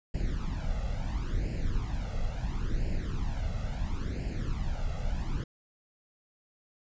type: noise with flanger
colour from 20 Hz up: brown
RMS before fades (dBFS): -31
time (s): 0.14-5.44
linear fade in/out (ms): 5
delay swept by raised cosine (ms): 0.41 to 1.51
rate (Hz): 0.73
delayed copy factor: +0.8
effects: resampled to 16000 Hz